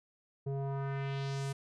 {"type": "tone with low-pass filter sweep", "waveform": "square", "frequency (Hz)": 137.5, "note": "C#3", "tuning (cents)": -14, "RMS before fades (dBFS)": -36, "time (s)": [0.46, 1.53], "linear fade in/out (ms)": 10, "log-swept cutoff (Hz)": [450, 10000], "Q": 1.6, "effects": []}